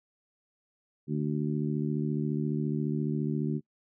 harmonic tone, 74.5 Hz, D2, 25 cents sharp, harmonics 2 / 3 / 4 / 5, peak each -30 / -32 / -35 / -37 dBFS, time 1.07-3.61 s, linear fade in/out 50 ms, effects noise-tail reverb RT60 0.1 s tail -26 dB re dry

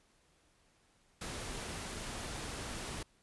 pink noise, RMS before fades -42 dBFS, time 1.21-3.03 s, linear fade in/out 5 ms, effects pink hiss -70 dBFS RMS until 3.22 s + resampled to 24000 Hz

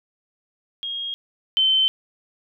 sine tone pair in turn, 3259 / 3082 Hz, G#7 / G7, -33 / -30 cents, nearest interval minor second, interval 97 cents, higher first, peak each -26 / -15 dBFS, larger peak second, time 0.83-1.14 / 1.57-1.88 s, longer neither, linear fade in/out 0 ms, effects none

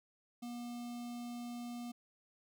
square tone with notch filter, 240 Hz, B3, 49 cents flat, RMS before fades -44 dBFS, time 0.42-1.92 s, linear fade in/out 10 ms, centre 1700 Hz, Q 1.3, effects none

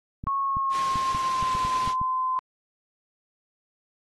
clicks, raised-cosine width 5 ms, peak -22 dBFS, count 10, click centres 0.239 / 0.271 / 0.569 / 0.957 / 1.148 / 1.427 / 1.551 / 1.65 / 1.876 / 2.015 s
sine tone with pitch glide, 1098 to 1030.4 Hz, C#6 to C6, -17 to -27 cents, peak -23 dBFS, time 0.27-2.39 s, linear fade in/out 0 ms, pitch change -110 cents, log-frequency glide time 0.4-1.63 s
white noise, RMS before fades -33 dBFS, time 0.7-1.95 s, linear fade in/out 50 ms
effects low-pass 5000 Hz 12 dB/octave + AAC 32 kbps

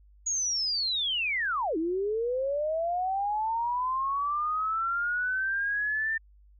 sine linear two-way sweep, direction down then up, 6760 to 311.1 to 1802 Hz, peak -26 dBFS, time 0.26-6.18 s, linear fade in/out 10 ms, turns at 1.77 s, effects added 50 Hz sine -54 dBFS peak until 6.59 s

